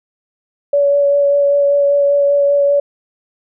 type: tone with vibrato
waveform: sine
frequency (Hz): 568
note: C#5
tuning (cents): +42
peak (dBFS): -9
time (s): 0.73-2.8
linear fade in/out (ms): 5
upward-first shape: sine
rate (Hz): 5.1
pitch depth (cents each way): 12
effects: none

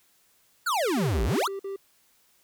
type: exponential two-way sweep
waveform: square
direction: down then up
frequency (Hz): 1549 to 49 to 1549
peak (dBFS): -24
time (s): 0.66-1.48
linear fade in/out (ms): 10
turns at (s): 1.24
type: tone bursts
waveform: triangle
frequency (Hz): 392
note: G4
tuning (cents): 0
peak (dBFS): -29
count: 5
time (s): 0.97-1.762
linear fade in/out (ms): 5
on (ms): 120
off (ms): 48
effects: white hiss -64 dBFS RMS until 2.43 s

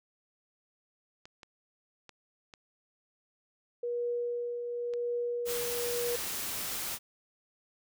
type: clicks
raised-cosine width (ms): 0.2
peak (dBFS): -31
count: 5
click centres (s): 1.255 / 1.432 / 2.093 / 2.538 / 4.937
type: tone with tremolo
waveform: sine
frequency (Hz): 480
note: B4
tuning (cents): -49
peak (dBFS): -29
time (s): 3.83-6.16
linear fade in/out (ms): 5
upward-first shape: triangle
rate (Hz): 0.94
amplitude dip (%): 45
type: noise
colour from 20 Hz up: white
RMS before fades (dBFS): -36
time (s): 5.45-6.99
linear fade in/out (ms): 50
effects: none

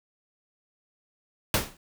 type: noise with exponential decay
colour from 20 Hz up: pink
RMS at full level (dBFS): -19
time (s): 1.54-1.77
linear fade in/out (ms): 2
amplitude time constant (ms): 48
effects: none

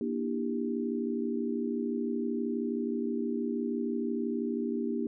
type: chord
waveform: sine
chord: E half-diminished seventh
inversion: second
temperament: just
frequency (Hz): 237.3 / 296.7 / 329.6 / 395.6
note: Bb3 / D4 / E4 / G4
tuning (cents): +31 / +18 / 0 / +16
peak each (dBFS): -32 / -36 / -38 / -35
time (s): 0.01-5.07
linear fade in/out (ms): 2
effects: none

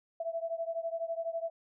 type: beating tone pair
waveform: sine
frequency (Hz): 659.3 / 671.3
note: E5 / E5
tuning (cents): 0 / +31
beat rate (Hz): 12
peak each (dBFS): -35 / -37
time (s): 0.2-1.5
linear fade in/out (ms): 5
effects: none

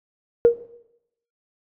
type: tone with exponential decay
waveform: sine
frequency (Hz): 470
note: A#4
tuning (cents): +14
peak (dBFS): -6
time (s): 0.45-0.65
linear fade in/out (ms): 0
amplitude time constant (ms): 43
effects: noise-tail reverb RT60 0.8 s tail -17 dB re dry + tanh soft clip ceiling -3 dBFS

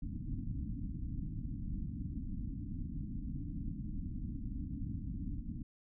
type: low-pass noise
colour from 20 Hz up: pink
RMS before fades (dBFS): -40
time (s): 0.02-5.63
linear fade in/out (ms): 10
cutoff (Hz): 300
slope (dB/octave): 96
effects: none

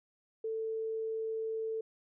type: tone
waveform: sine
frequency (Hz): 444.2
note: A4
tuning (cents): +16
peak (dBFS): -33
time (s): 0.44-1.81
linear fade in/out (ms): 5
effects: none

